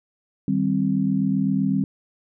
sine chord, C minor, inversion first, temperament equal with one note detuned, 155.56 / 196 / 263.6 Hz, Eb3 / G3 / C4, 0 / 0 / +13 cents, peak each -26 / -21 / -23 dBFS, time 0.48-1.84 s, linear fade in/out 2 ms, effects none

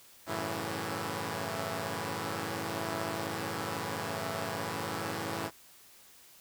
5% pulse chord, F# minor seventh, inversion none, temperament equal with one note detuned, 94.39 / 110 / 138.59 / 164.81 Hz, F#2 / A2 / C#3 / E3, +35 / 0 / 0 / 0 cents, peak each -29 / -27 / -30 / -27 dBFS, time 0.26-5.51 s, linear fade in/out 50 ms, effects white hiss -57 dBFS RMS until 6.4 s

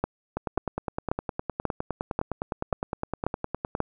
two click trains, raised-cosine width 1 ms, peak -14 / -10 dBFS, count 34 / 8, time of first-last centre 0.37-3.751 / 0.04-3.803 s, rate 9.76 / 1.86 Hz, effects none

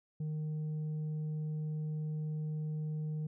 sine tone with tanh clipping, 153.9 Hz, D#3, 19 cents flat, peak -35 dBFS, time 0.2-3.27 s, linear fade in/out 5 ms, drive 3 dB, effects none

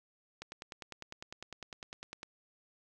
click train, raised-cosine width 0.2 ms, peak -26 dBFS, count 19, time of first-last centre 0.42-2.231 s, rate 9.94 Hz, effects none

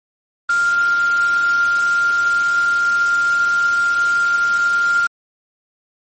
sine tone in noise, 1396.9 Hz, F6, in tune, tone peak -13 dBFS, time 0.49-5.07 s, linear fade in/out 5 ms, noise white, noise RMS -30 dBFS, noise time 0.49-5.07 s, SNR +14 dB, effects MP3 32 kbps

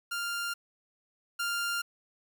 sawtooth tone pair in turn, 1396.9 / 1396.9 Hz, F6 / F6, 0 / 0 cents, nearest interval unison, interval 0 cents, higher neither, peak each -28 / -26 dBFS, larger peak second, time 0.11-0.54 / 1.39-1.82 s, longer neither, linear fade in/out 10 ms, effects 10-bit

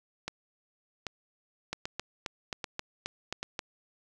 two click trains, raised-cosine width 0.2 ms, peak -16 / -17 dBFS, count 8 / 5, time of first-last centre 1.73-3.592 / 0.28-3.43 s, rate 3.76 / 1.27 Hz, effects none

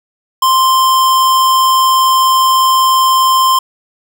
square tone, 1046.5 Hz, C6, in tune, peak -8 dBFS, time 0.42-3.59 s, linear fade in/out 5 ms, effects none

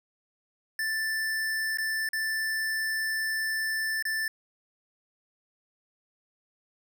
square tone with dropouts, 1765 Hz, A6, 5 cents sharp, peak -28 dBFS, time 0.79-4.28 s, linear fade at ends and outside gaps 2 ms, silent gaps 1.773-1.784 / 2.089-2.132 / 4.025-4.052 s, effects none

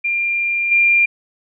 sine tone with level steps, 2391 Hz, D7, 30 cents sharp, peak -16 / -10 dBFS, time 0.04-1.06 s, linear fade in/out 10 ms, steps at 0.71 s, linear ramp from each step 10 ms, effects none

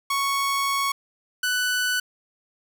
sawtooth tone pair in turn, 1108.7 / 1491.1 Hz, C#6 / F#6, 0 / +13 cents, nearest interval perfect fourth, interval 513 cents, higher second, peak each -18 dBFS, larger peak neither, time 0.1-0.92 / 1.43-2 s, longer first, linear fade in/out 5 ms, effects none

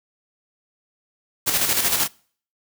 white noise with tremolo, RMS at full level -19 dBFS, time 1.46-2.08 s, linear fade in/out 20 ms, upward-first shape square, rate 13 Hz, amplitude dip 45%, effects noise-tail reverb RT60 0.5 s tail -25 dB re dry

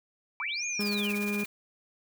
sine tone with pitch glide, 2326 to 2416 Hz, D7 to D7, -17 to +48 cents, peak -33 dBFS, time 0.4-1.45 s, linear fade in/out 0 ms, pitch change +65 cents, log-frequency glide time 0.53-0.63 s
sine linear two-way sweep, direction up then down, 842 to 6700 to 2204 Hz, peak -33 dBFS, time 0.4-1.15 s, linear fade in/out 2 ms, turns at 0.66 s
harmonic tone, 205.4 Hz, G#3, 19 cents flat, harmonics 1 / 2 / 3 / 4 / 5 / 6 / 7 / 8 / 9, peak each -30 / -36 / -50 / -53 / -50 / -49 / -55 / -50 / -59 dBFS, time 0.79-1.44 s, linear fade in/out 5 ms
white noise with tremolo, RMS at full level -39 dBFS, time 0.8-1.46 s, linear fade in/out 5 ms, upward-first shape triangle, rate 17 Hz, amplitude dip 80%
effects none

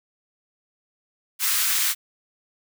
white high-pass noise, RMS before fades -22 dBFS, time 1.39-1.95 s, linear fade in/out 50 ms, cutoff 1200 Hz, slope 24 dB/octave, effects none

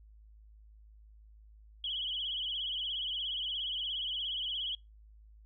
sine tone with vibrato, 3136 Hz, G7, in tune, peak -33 dBFS, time 1.84-4.75 s, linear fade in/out 2 ms, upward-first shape sine, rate 17 Hz, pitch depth 110 cents each way, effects noise-tail reverb RT60 0.2 s tail -24 dB re dry + added 53 Hz sine -54 dBFS peak until 5.45 s

